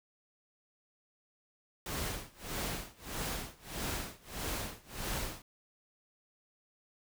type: noise with tremolo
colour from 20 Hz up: pink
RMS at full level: -36 dBFS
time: 1.86-5.42 s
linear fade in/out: 2 ms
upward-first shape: sine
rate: 1.6 Hz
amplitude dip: 95%
effects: none